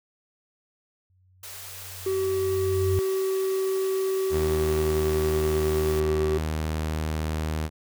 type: tone with exponential growth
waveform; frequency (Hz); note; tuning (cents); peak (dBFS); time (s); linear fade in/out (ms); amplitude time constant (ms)
sine; 92.5; F#2; 0; -21; 1.1-2.99; 0; 410
type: high-pass noise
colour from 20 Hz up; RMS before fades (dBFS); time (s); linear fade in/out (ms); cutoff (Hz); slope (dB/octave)
white; -40; 1.43-6; 5; 380; 96
type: tone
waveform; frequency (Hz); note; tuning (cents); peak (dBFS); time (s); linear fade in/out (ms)
triangle; 382; G4; -45; -21; 2.06-6.38; 5
type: tone with pitch glide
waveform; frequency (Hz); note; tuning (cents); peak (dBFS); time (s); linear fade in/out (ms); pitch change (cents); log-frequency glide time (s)
sawtooth; 78.7 to 78.11; D#2 to D#2; +20 to +7; -22; 4.3-7.7; 50; -13; 4.6-6.17
effects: none